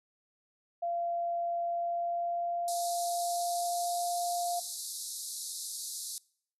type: tone with pitch glide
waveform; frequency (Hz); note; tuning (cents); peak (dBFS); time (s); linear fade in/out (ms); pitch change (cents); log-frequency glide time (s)
sine; 688 to 699.6; F5 to F5; -26 to +3; -30; 0.82-4.6; 10; +29; 1.66-4.05
type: band-pass noise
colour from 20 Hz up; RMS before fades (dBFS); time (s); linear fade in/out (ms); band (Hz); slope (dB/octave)
white; -40; 2.68-6.18; 0; 3800 to 12000; 96
effects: noise-tail reverb RT60 0.6 s tail -24 dB re dry